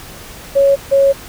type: tone pair in turn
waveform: sine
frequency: 554.4 / 550.6 Hz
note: C#5 / C#5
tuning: 0 / -12 cents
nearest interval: unison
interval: 12 cents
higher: first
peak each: -7 dBFS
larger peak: neither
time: 0.55-0.76 / 0.91-1.13 s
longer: second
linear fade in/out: 20 ms
effects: pink hiss -34 dBFS RMS until 1.28 s